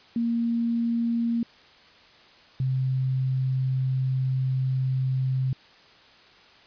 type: tone pair in turn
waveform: sine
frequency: 233.1 / 130.82 Hz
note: A#3 / C3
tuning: 0 / 0 cents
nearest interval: minor seventh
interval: 1000 cents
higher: first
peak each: -22 dBFS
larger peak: neither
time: 0.16-1.43 / 2.6-5.53 s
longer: second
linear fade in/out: 2 ms
effects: white hiss -53 dBFS RMS until 6.66 s + resampled to 11025 Hz